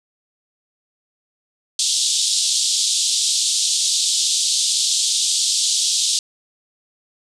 pink band-pass noise, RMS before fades -19 dBFS, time 1.79-6.19 s, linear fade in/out 2 ms, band 3400 to 9000 Hz, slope 48 dB/octave, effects none

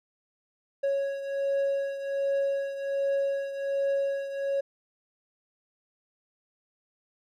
triangle beating tone pair, 553 / 554.3 Hz, C#5 / C#5, -4 / 0 cents, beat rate 1.3 Hz, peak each -25 / -31 dBFS, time 0.83-4.61 s, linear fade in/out 10 ms, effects none

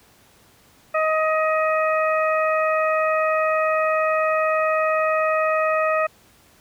harmonic tone, 629 Hz, D#5, 19 cents sharp, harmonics 1 / 2 / 3 / 4, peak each -20 / -22 / -28 / -29 dBFS, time 0.94-6.07 s, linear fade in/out 10 ms, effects pink hiss -54 dBFS RMS until 6.6 s + high-pass 60 Hz 12 dB/octave

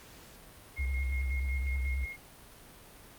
sine tone with tremolo, 2148 Hz, C7, 45 cents sharp, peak -38 dBFS, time 0.76-2.17 s, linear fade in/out 20 ms, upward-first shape square, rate 5.5 Hz, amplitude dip 50%
sine tone with vibrato, 66 Hz, C2, 16 cents sharp, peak -29 dBFS, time 0.78-2.06 s, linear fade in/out 20 ms, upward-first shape triangle, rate 9.4 Hz, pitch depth 96 cents each way
effects pink hiss -53 dBFS RMS until 3.18 s + Opus 48 kbps

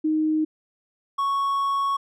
sine / triangle tone pair in turn, 311.1 / 1108.6 Hz, D#4 / C#6, 0 / 0 cents, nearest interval octave + minor seventh, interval 2200 cents, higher second, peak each -19 dBFS, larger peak neither, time 0.04-0.45 / 1.18-1.97 s, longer second, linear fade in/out 10 ms, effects none

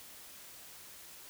silence, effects white hiss -52 dBFS RMS until 1.29 s

